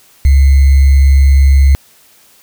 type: tone with sample-and-hold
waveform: sine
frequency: 68.5 Hz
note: C#2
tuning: 20 cents flat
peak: -3 dBFS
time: 0.25-1.75 s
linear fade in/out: 0 ms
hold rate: 2100 Hz
effects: white hiss -46 dBFS RMS until 2.42 s